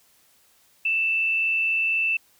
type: tone with frequency modulation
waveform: sine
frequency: 2658 Hz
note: E7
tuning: 14 cents sharp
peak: -20 dBFS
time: 0.85-2.17 s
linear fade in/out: 5 ms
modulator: 132 Hz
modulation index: 0.23
effects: white hiss -60 dBFS RMS until 2.39 s